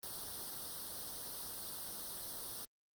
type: noise with comb filter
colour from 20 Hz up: white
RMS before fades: -45 dBFS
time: 0.03-2.65 s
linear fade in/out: 2 ms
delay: 0.21 ms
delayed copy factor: +0.85
effects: Opus 24 kbps